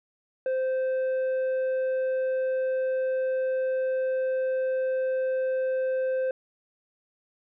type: tone with tanh clipping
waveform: sine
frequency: 520 Hz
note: C5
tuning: 11 cents flat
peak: -25 dBFS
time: 0.46-6.31 s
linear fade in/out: 2 ms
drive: 5 dB
effects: none